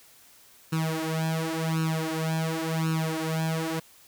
sawtooth tone with flanger, 160.7 Hz, E3, 44 cents flat, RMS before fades -28 dBFS, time 0.72-3.8 s, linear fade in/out 10 ms, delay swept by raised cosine 0.73 to 5.03 ms, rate 0.92 Hz, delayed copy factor +1, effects white hiss -55 dBFS RMS until 4.07 s

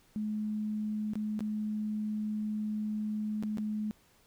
sine tone with dropouts, 212.9 Hz, G#3, 43 cents sharp, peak -31 dBFS, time 0.16-3.91 s, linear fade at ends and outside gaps 0 ms, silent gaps 1.135-1.155 / 1.392-1.406 / 3.426-3.435 / 3.573-3.583 s, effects pink hiss -65 dBFS RMS until 4.26 s

